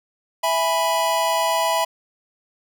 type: chord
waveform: square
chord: E major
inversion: none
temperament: equal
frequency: 659.3 / 830.6 / 987.8 Hz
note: E5 / G#5 / B5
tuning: 0 / 0 / 0 cents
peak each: -23 / -26 / -22 dBFS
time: 0.43-1.85 s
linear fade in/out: 10 ms
effects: none

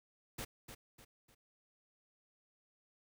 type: noise with echo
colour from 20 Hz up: pink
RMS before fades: -43 dBFS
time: 0.38-0.45 s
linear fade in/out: 10 ms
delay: 300 ms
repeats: 3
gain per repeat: -8 dB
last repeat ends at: 1.35 s
effects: none

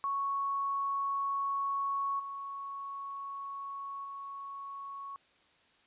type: tone with level steps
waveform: sine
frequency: 1108.7 Hz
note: C#6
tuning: in tune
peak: -30 / -38 / -40 dBFS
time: 0.04-5.16 s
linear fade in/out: 0 ms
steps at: 2.19 / 4.04 s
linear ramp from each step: 10 ms
effects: white hiss -66 dBFS RMS until 5.86 s + resampled to 8000 Hz

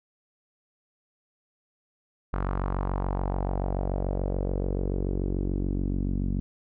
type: tone with low-pass filter sweep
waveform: sawtooth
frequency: 46.93 Hz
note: F#1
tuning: 25 cents sharp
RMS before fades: -28 dBFS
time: 2.33-6.4 s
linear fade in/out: 0 ms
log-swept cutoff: 1300 to 230 Hz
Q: 2.4
effects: none

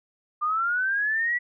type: linear sweep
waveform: sine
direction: up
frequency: 1191 to 1962 Hz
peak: -22 dBFS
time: 0.41-1.39 s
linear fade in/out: 20 ms
effects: none

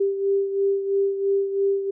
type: beating tone pair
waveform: sine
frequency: 394.2 / 397.2 Hz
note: G4 / G4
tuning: +10 / +23 cents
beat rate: 3 Hz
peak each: -20 / -27 dBFS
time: 0-1.91 s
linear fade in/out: 10 ms
effects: none

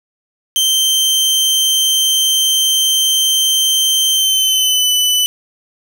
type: tone with pitch glide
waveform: sawtooth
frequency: 3125 to 2993 Hz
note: G7 to F#7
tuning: -6 to +19 cents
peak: -8 dBFS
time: 0.56-5.26 s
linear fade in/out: 0 ms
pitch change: -75 cents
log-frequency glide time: 4.12-4.91 s
effects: none

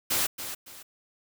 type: noise with echo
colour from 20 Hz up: white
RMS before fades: -26 dBFS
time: 0.1-0.27 s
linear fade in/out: 10 ms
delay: 280 ms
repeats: 2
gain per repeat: -10 dB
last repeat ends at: 0.83 s
effects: none

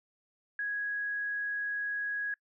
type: tone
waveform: sine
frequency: 1661.2 Hz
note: G#6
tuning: in tune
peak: -31 dBFS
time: 0.59-2.34 s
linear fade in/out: 2 ms
effects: noise-tail reverb RT60 0.1 s tail -25 dB re dry

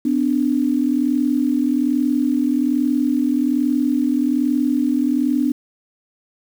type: tone pair together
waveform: sine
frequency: 252.5 / 293.7 Hz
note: B3 / D4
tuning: +39 / 0 cents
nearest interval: minor third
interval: 261 cents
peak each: -18 / -18 dBFS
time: 0.05-5.52 s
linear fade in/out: 5 ms
effects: 7-bit

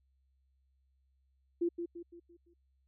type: tone with echo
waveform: sine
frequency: 343.2 Hz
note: F4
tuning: 30 cents flat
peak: -28 dBFS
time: 1.61-1.69 s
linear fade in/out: 10 ms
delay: 170 ms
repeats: 5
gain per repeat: -7 dB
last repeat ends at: 2.54 s
effects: added 66 Hz sine -70 dBFS peak until 2.87 s

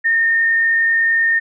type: tone with frequency modulation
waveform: sine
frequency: 1827 Hz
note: A#6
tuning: 35 cents flat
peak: -12 dBFS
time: 0.04-1.4 s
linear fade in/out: 20 ms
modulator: 43.9 Hz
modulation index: 0.41
effects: none

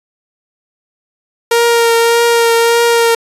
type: tone with vibrato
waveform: sawtooth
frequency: 465.8 Hz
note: A#4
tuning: 1 cent flat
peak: -4 dBFS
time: 1.51-3.15 s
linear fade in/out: 5 ms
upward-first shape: triangle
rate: 1.7 Hz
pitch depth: 19 cents each way
effects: resampled to 32000 Hz

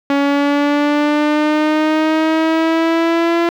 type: exponential sweep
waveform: sawtooth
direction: up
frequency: 279.9 to 340.5 Hz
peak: -8 dBFS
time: 0.1-3.49 s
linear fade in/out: 2 ms
effects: low-pass 3000 Hz 12 dB/octave + 8-bit

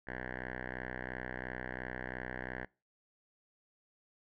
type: tone with low-pass filter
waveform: 5% pulse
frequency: 62.9 Hz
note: B1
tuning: 32 cents sharp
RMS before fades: -42 dBFS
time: 0.07-2.65 s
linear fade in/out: 5 ms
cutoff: 1700 Hz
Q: 5.7
effects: noise-tail reverb RT60 0.3 s tail -24 dB re dry

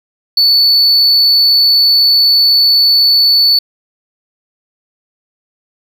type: tone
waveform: sine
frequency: 4466 Hz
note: C#8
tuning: 12 cents sharp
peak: -3 dBFS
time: 0.37-3.59 s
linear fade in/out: 5 ms
effects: tanh soft clip ceiling -5 dBFS + 7-bit

